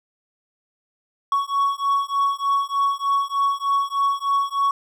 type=beating tone pair; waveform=triangle; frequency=1113 / 1116.3 Hz; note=C#6 / C#6; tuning=+7 / +12 cents; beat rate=3.3 Hz; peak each=-20 / -20 dBFS; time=1.32-4.71 s; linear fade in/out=2 ms; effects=none